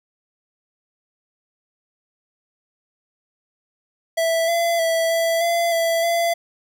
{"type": "tone with pitch steps", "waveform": "square", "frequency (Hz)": [659, 678, 658, 663, 681, 665, 679], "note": ["E5", "E5", "E5", "E5", "F5", "E5", "F5"], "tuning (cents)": [-1, 49, -3, 10, -44, 15, -49], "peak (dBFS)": -18, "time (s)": [4.17, 6.34], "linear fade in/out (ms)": 10, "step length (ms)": 310, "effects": []}